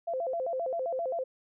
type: tone with vibrato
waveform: sine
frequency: 593 Hz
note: D5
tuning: 17 cents sharp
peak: -29 dBFS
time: 0.07-1.24 s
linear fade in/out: 10 ms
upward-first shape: square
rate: 7.6 Hz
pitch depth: 230 cents each way
effects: none